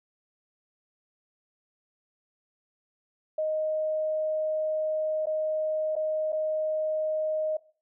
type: tone with dropouts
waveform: sine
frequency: 622.3 Hz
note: D#5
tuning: in tune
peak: -25 dBFS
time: 3.38-7.57 s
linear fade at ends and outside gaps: 5 ms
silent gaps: 5.258-5.268 / 5.955-5.963 / 6.322-6.327 s
effects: noise-tail reverb RT60 0.4 s tail -20 dB re dry